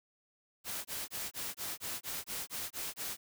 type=noise bursts; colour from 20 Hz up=white; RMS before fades=-39 dBFS; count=11; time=0.64-3.17 s; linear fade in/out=50 ms; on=210 ms; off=22 ms; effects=none